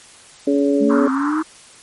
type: harmonic tone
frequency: 141.2 Hz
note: C#3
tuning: 32 cents sharp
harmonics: 2 / 3 / 4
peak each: -15 / -19 / -21 dBFS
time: 0.47-1.08 s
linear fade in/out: 5 ms
type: linear sweep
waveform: sine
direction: up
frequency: 209 to 320.6 Hz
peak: -17 dBFS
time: 0.8-1.43 s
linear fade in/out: 20 ms
type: band-pass noise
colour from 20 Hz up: white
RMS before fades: -25 dBFS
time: 0.89-1.43 s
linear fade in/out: 20 ms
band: 1000 to 1400 Hz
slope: 48 dB/octave
effects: white hiss -44 dBFS RMS until 1.82 s + MP3 48 kbps